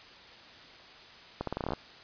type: accelerating click train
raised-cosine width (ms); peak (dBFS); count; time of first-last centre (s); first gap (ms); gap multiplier
1; -18; 11; 1.41-1.735; 63; 0.84
effects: white hiss -51 dBFS RMS until 2.03 s + resampled to 11025 Hz